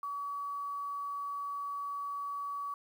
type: tone with quantisation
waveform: sine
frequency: 1137 Hz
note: C#6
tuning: 44 cents sharp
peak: -35 dBFS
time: 0.03-2.74 s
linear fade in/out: 2 ms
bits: 10
effects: none